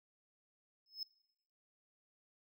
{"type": "tone with exponential growth", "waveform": "triangle", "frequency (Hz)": 5190, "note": "E8", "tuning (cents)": -28, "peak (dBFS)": -35, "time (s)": [0.86, 1.03], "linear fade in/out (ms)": 2, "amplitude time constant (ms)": 35, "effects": ["noise-tail reverb RT60 0.8 s tail -21 dB re dry"]}